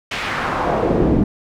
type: noise with band-pass filter sweep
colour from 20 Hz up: brown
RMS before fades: -18 dBFS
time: 0.11-1.24 s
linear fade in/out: 5 ms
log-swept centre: 2900 to 230 Hz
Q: 1.3
effects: none

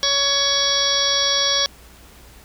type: harmonic tone with a mistuned harmonic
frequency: 560 Hz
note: C#5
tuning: 18 cents sharp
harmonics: 1 / 2 / 3 / 4 / 6 / 7 / 8 / 9 / 10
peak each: -27 / -28 / -28 / -32 / -21 / -27 / -24 / -28 / -22 dBFS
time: 0.03-1.66 s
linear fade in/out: 0 ms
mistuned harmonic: 8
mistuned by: +18 cents
effects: added 60 Hz sine -47 dBFS peak until 2.44 s + pink hiss -47 dBFS RMS until 2.44 s

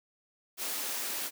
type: high-pass noise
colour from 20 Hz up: white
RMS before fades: -35 dBFS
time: 0.57-1.31 s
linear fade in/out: 50 ms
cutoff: 220 Hz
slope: 48 dB/octave
effects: none

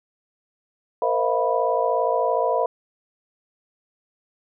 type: tone cluster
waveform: sine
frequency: 462.7 / 516 / 638 / 695 / 983 Hz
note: A#4 / C5 / D#5 / F5 / B5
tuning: -13 / -24 / +43 / -9 / -8 cents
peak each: -25 dBFS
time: 1.02-2.66 s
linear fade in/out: 2 ms
effects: none

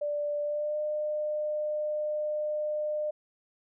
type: tone with pitch glide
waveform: sine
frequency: 587.3 to 603.8 Hz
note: D5 to D5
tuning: 0 to +48 cents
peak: -28 dBFS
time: 0.01-3.11 s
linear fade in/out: 10 ms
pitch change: +48 cents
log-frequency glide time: 0.42-0.78 s
effects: none

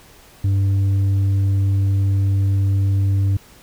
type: tone with tanh clipping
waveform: sine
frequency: 98 Hz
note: G2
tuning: in tune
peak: -15 dBFS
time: 0.44-3.37 s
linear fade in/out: 5 ms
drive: 4 dB
effects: pink hiss -47 dBFS RMS until 3.62 s

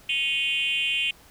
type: tone with frequency modulation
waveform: sine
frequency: 2780 Hz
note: F7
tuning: 9 cents flat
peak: -21 dBFS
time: 0.09-1.11 s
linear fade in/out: 5 ms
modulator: 292 Hz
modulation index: 1.4
effects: tanh soft clip ceiling -19 dBFS + pink hiss -53 dBFS RMS until 1.3 s

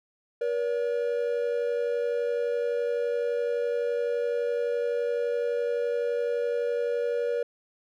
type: tone pair together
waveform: triangle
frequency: 478.2 / 570 Hz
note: A#4 / C#5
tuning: +44 / +48 cents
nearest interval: minor third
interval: 304 cents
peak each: -24 / -29 dBFS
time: 0.41-7.43 s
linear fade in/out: 5 ms
effects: none

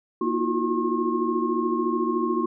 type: tone cluster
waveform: sine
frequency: 236.5 / 319.7 / 349.3 / 363.1 / 1077 Hz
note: A#3 / D#4 / F4 / F#4 / C6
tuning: +25 / +47 / 0 / -33 / +50 cents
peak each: -28 dBFS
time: 0.21-2.46 s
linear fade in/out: 5 ms
effects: none

